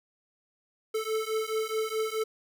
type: beating tone pair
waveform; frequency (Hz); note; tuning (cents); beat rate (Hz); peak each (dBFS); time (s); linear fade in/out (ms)
square; 436.3 / 441; A4 / A4; -15 / +4; 4.7; -32 / -32; 0.94-2.24; 10
effects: none